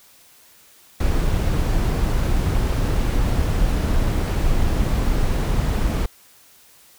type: noise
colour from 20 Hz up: brown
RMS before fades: -19 dBFS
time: 1-6.06 s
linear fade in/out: 5 ms
effects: white hiss -51 dBFS RMS until 6.98 s